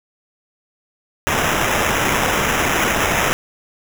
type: noise with sample-and-hold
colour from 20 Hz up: blue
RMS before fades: -18 dBFS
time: 1.27-3.33 s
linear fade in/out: 0 ms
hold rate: 4410 Hz
effects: none